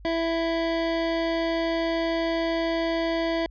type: tone pair together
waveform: square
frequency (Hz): 330.9 / 661.8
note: E4 / E5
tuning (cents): +7 / +7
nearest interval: octave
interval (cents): 1200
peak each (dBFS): -27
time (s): 0.05-3.46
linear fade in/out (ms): 0
effects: added 50 Hz sine -43 dBFS peak until 3.5 s + resampled to 11025 Hz